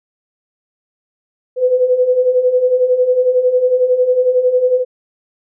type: beating tone pair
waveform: sine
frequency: 494.6 / 505.6 Hz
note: B4 / B4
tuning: +3 / +41 cents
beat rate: 11 Hz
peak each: -17 / -11 dBFS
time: 1.56-4.85 s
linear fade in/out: 50 ms
effects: none